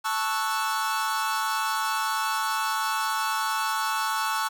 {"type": "chord", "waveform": "45% pulse", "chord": "F# minor seventh", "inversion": "first", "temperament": "equal", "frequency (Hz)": [880, 1108.7, 1318.5, 1480], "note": ["A5", "C#6", "E6", "F#6"], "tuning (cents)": [0, 0, 0, 0], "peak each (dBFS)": [-29, -30, -31, -32], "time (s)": [0.04, 4.49], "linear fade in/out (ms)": 20, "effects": []}